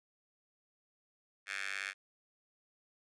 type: tone with high-pass filter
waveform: 10% pulse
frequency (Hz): 98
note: G2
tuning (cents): 0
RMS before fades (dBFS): -40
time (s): 1.46-1.94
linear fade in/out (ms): 50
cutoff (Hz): 1900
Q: 6.6
effects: resampled to 22050 Hz